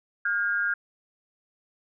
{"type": "tone pair together", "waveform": "sine", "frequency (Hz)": [1416.5, 1618], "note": ["F6", "G#6"], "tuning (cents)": [24, -46], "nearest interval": "major second", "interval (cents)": 230, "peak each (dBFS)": -26, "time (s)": [0.25, 0.74], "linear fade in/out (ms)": 5, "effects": []}